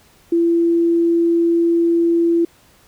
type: tone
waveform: sine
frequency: 337.6 Hz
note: E4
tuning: 41 cents sharp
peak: -12 dBFS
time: 0.32-2.45 s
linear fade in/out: 5 ms
effects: pink hiss -52 dBFS RMS until 2.87 s